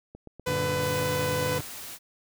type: click train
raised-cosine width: 2 ms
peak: -30 dBFS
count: 6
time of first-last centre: 0.15-0.767 s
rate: 8.11 Hz
type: tone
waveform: sawtooth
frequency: 500 Hz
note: B4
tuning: 21 cents sharp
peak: -23 dBFS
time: 0.46-1.59 s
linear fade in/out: 10 ms
type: chord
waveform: sawtooth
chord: Gb augmented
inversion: none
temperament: equal with one note detuned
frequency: 94.55 / 116.54 / 146.83 Hz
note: Gb2 / Bb2 / D3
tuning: +38 / 0 / 0 cents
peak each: -31 / -33 / -28 dBFS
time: 0.47-1.61 s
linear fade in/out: 5 ms
type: noise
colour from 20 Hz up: white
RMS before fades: -40 dBFS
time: 0.79-1.99 s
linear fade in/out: 50 ms
effects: none